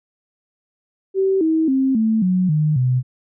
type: tone with pitch steps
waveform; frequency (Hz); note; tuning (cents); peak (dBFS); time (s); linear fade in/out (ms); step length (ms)
sine; 384.7 / 319.8 / 265.8 / 221 / 183.66 / 152.67 / 126.9; G4 / D#4 / C4 / A3 / F#3 / D#3 / B2; -33 / +48 / +27 / +8 / -13 / -33 / +47; -14; 1.14-3.03; 50; 270
effects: none